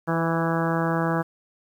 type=harmonic tone with a mistuned harmonic; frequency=165 Hz; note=E3; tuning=2 cents sharp; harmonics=1 / 2 / 3 / 4 / 5 / 6 / 7 / 8 / 9 / 10; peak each=-25 / -28 / -30 / -31 / -32 / -33 / -33 / -34 / -35 / -35 dBFS; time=0.07-1.23 s; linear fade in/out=20 ms; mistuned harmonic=3; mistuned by=+15 cents; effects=9-bit